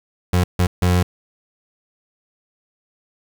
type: tone bursts at uneven times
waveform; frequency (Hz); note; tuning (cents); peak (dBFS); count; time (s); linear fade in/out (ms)
30% pulse; 89.8; F2; +49; -11; 3; 0.33-0.44 / 0.59-0.67 / 0.82-1.03; 5
effects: 8-bit